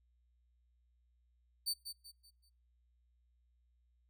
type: tone with echo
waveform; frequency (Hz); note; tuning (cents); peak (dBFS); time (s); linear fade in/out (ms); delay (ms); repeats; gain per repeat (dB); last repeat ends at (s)
sawtooth; 4565; D8; -50; -31; 1.66-1.74; 20; 190; 4; -9; 2.5
effects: noise-tail reverb RT60 0.6 s tail -26 dB re dry + added 60 Hz sine -70 dBFS peak until 4.09 s